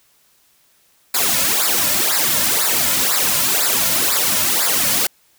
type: noise with flanger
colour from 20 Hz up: white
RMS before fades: -17 dBFS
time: 1.14-5.07 s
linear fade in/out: 5 ms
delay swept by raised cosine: 0.32 to 2.62 ms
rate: 2 Hz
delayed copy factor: -0.85
effects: white hiss -57 dBFS RMS until 5.38 s